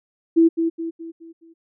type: tone with echo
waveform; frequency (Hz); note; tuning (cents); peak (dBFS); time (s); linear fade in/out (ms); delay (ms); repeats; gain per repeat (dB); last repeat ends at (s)
sine; 330; E4; +2; -10; 0.36-0.49; 20; 210; 5; -7; 1.54
effects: none